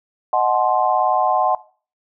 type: chord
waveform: sine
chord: D# diminished seventh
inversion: none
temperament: equal with one note detuned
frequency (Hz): 622.3 / 740 / 857.4 / 1046.5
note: D#5 / F#5 / A5 / C6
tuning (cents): 0 / 0 / -45 / 0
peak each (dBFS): -22 / -17 / -21 / -21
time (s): 0.33-1.55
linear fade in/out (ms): 2
effects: noise-tail reverb RT60 0.4 s tail -19 dB re dry